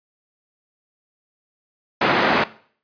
white band-pass noise, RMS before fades -18 dBFS, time 2.01-2.44 s, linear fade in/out 5 ms, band 170 to 1600 Hz, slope 12 dB/octave, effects noise-tail reverb RT60 0.5 s tail -18 dB re dry + resampled to 11025 Hz

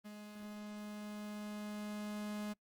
45% pulse tone with level ramp, 209.4 Hz, G#3, 15 cents sharp, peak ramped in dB -47 to -39 dBFS, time 0.04-2.54 s, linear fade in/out 20 ms, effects noise-tail reverb RT60 0.1 s tail -25 dB re dry + Opus 24 kbps

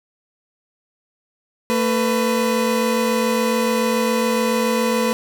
30% pulse tone pair together, 225.4 / 497.9 Hz, A3 / B4, +42 / +14 cents, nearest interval octave + major second, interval 1372 cents, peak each -17 dBFS, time 1.7-5.13 s, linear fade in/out 0 ms, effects none

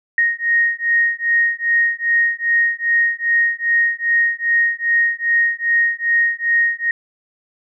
sine beating tone pair, 1864.7 / 1867.2 Hz, A#6 / A#6, 0 / +2 cents, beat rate 2.5 Hz, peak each -17 dBFS, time 0.18-6.91 s, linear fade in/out 2 ms, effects none

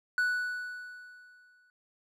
triangle tone with exponential decay, 1480 Hz, F#6, in tune, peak -22 dBFS, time 0.18-1.7 s, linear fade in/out 1 ms, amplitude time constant 330 ms, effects none

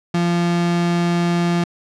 35% pulse tone, 172.6 Hz, F3, 20 cents flat, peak -14 dBFS, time 0.14-1.64 s, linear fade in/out 5 ms, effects low-pass 6000 Hz 12 dB/octave

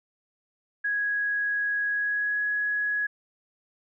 sine tone with pitch glide, 1661.2 to 1676.6 Hz, G#6 to G#6, 0 to +16 cents, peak -24 dBFS, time 0.84-3.07 s, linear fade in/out 10 ms, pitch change +16 cents, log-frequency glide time 1.89-2.42 s, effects none

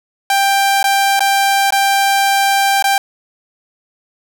sawtooth tone with dropouts, 789 Hz, G5, 11 cents sharp, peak -7 dBFS, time 0.3-2.98 s, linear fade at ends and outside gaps 2 ms, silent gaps 0.829-0.841 / 1.194-1.205 / 1.706-1.723 / 2.825-2.841 s, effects none

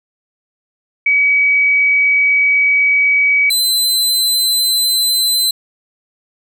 sine / sawtooth tone pair in turn, 2272 / 4048 Hz, C#7 / B7, +42 / +42 cents, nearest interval minor seventh, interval 1000 cents, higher second, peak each -9 dBFS, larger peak neither, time 1.06-3.5 / 3.5-5.51 s, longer first, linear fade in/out 5 ms, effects none

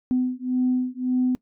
sine beating tone pair, 252 / 253.8 Hz, B3 / B3, +35 / +47 cents, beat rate 1.8 Hz, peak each -23 / -23 dBFS, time 0.11-1.35 s, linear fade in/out 0 ms, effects noise-tail reverb RT60 0.1 s tail -21 dB re dry + tanh soft clip ceiling -13 dBFS

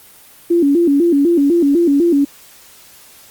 sine tone with vibrato, 311.1 Hz, D#4, in tune, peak -9 dBFS, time 0.5-2.25 s, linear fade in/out 10 ms, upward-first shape square, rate 4 Hz, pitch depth 170 cents each way, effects white hiss -43 dBFS RMS until 3.3 s + Opus 32 kbps

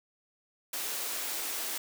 white high-pass noise, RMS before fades -35 dBFS, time 0.73-1.78 s, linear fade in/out 5 ms, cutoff 270 Hz, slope 24 dB/octave, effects none

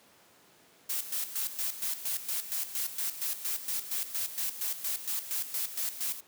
blue noise with tremolo, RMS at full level -32 dBFS, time 0.89-6.21 s, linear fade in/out 10 ms, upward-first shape square, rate 4.3 Hz, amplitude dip 70%, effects pink hiss -60 dBFS RMS until 6.27 s + high-pass 200 Hz 12 dB/octave

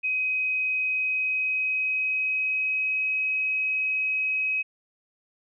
sine tone with pitch glide, 2523 to 2541 Hz, D#7 to D#7, +23 to +36 cents, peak -23 dBFS, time 0.03-4.63 s, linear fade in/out 20 ms, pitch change +13 cents, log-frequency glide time 0.87-3.06 s, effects none

